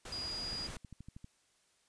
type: noise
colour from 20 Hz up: pink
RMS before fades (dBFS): -46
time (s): 0.05-0.77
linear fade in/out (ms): 5
type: tone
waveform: sine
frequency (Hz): 4878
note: D#8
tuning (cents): -35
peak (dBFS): -38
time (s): 0.12-0.67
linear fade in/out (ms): 5
type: click train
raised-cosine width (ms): 5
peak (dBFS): -36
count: 10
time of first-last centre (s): 0.53-1.244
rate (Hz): 12.6
effects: white hiss -72 dBFS RMS until 1.88 s + resampled to 22050 Hz